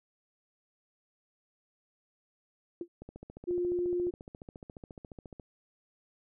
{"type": "tone with exponential decay", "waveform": "sine", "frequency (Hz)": 344.6, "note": "F4", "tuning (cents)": -23, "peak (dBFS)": -30, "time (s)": [2.81, 2.88], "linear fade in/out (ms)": 2, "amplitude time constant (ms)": 15}
{"type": "click train", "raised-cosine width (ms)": 2, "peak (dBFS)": -32, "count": 35, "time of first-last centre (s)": [3.02, 5.398], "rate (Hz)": 14.3}
{"type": "tone", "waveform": "sine", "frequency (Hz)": 353.7, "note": "F4", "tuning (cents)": 22, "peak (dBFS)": -28, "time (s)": [3.47, 4.11], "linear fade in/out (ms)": 20}
{"effects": []}